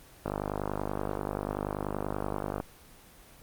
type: click train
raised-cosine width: 1 ms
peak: -16 dBFS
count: 119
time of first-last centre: 0.26-2.601 s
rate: 50.4 Hz
effects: pink hiss -54 dBFS RMS until 3.42 s + Opus 24 kbps